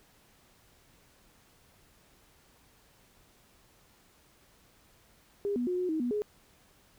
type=tone with pitch steps; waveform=sine; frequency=404.9 / 244.2 / 360.7 / 363.3 / 315.9 / 243.6 / 418.7 Hz; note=G#4 / B3 / F#4 / F#4 / D#4 / B3 / G#4; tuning=-44 / -19 / -44 / -32 / +26 / -24 / +14 cents; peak=-28 dBFS; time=5.45-6.22 s; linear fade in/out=0 ms; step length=110 ms; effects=pink hiss -63 dBFS RMS until 6.98 s